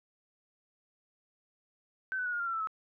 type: tone with pitch steps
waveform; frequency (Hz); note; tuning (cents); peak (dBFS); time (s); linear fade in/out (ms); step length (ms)
sine; 1533 / 1496.3 / 1460.4 / 1425.4 / 1391.2 / 1357.9 / 1325.3 / 1293.6; G6 / F#6 / F#6 / F6 / F6 / F6 / E6 / E6; -39 / +19 / -23 / +35 / -7 / -49 / +9 / -33; -31; 2.12-2.672; 0; 69
effects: none